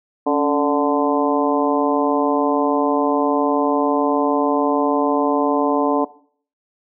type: harmonic tone with a mistuned harmonic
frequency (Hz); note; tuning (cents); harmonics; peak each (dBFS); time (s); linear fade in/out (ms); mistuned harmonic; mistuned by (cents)
146.83; D3; 0; 2 / 3 / 4 / 5 / 6 / 7; -19 / -21 / -22 / -23 / -24 / -24; 0.26-6.05; 10; 2; -71
effects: noise-tail reverb RT60 0.5 s tail -18 dB re dry